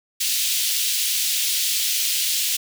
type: high-pass noise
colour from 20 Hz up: pink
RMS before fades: -22 dBFS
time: 0.2-2.57 s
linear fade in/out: 10 ms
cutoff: 2900 Hz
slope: 24 dB/octave
effects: none